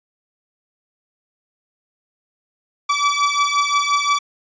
sawtooth beating tone pair, 1149 / 1154.7 Hz, D6 / D6, -38 / -30 cents, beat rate 5.7 Hz, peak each -15 dBFS, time 2.89-4.19 s, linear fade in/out 10 ms, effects resampled to 16000 Hz

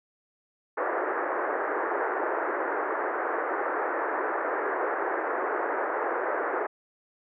pink band-pass noise, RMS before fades -29 dBFS, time 0.77-6.67 s, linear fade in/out 10 ms, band 340 to 1800 Hz, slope 48 dB/octave, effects none

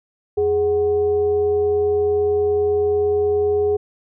sine tone with frequency modulation, 415.3 Hz, G#4, in tune, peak -15 dBFS, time 0.37-3.77 s, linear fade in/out 10 ms, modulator 329 Hz, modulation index 0.33, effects none

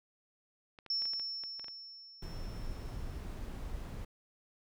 clicks, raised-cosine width 0.3 ms, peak -35 dBFS, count 10, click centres 0.788 / 0.863 / 1.021 / 1.055 / 1.135 / 1.197 / 1.437 / 1.596 / 1.644 / 1.683 s
sine tone with exponential decay, 5400 Hz, E8, 41 cents sharp, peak -30 dBFS, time 0.9-3.2 s, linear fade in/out 2 ms, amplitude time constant 500 ms
brown noise, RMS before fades -41 dBFS, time 2.22-4.05 s, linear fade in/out 5 ms
effects none

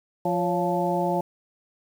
harmonic tone with a mistuned harmonic, 174.61 Hz, F3, in tune, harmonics 1 / 2 / 3 / 4 / 5, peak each -28 / -28 / -28 / -28 / -28 dBFS, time 0.25-1.21 s, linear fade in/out 5 ms, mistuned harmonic 3, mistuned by +99 cents, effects 8-bit

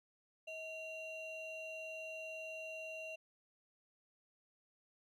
triangle ring-modulated tone, 1698 Hz, G#6, 38 cents sharp, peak -39 dBFS, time 0.47-3.16 s, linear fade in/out 10 ms, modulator 1060 Hz, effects none

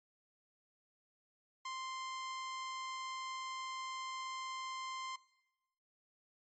sawtooth tone, 1046 Hz, C6, 1 cent flat, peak -37 dBFS, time 1.65-5.16 s, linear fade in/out 5 ms, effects noise-tail reverb RT60 1.0 s tail -20 dB re dry + MP3 32 kbps

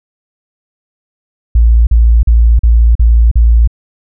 sine tone bursts, 57.2 Hz, A#1, 32 cents flat, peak -3 dBFS, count 6, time 1.55-3.675 s, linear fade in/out 5 ms, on 320 ms, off 41 ms, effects none

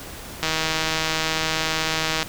click train, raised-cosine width 0.2 ms, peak -5 dBFS, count 287, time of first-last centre 0.43-2.229 s, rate 159 Hz, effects pink hiss -37 dBFS RMS until 2.28 s

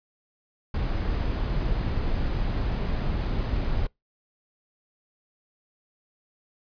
brown noise, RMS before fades -26 dBFS, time 0.74-3.87 s, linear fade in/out 5 ms
clicks, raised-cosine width 5 ms, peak -19 / -24 dBFS, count 2, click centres 2.1 / 3.312 s
effects noise-tail reverb RT60 0.2 s tail -26 dB re dry + resampled to 11025 Hz

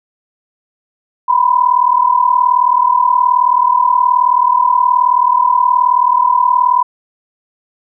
sine tone pair together, 975 / 1013.8 Hz, B5 / B5, -23 / +45 cents, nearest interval minor second, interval 68 cents, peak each -11 dBFS, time 1.28-6.83 s, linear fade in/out 10 ms, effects none

